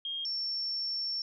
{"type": "tone pair in turn", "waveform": "sine", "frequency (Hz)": [3232, 5436], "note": ["G#7", "F8"], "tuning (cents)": [-48, -48], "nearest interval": "major sixth", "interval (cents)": 900, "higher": "second", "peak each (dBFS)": [-33, -31], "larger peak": "second", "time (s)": [[0.05, 0.25], [0.25, 1.22]], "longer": "second", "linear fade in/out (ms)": 2, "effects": []}